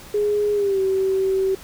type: tone with pitch glide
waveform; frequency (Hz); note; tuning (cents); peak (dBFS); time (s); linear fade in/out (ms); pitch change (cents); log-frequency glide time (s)
sine; 415.3 to 383; G#4 to G4; 0 to -40; -17; 0.14-1.55; 5; -140; 0.53-0.8
effects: pink hiss -42 dBFS RMS until 1.63 s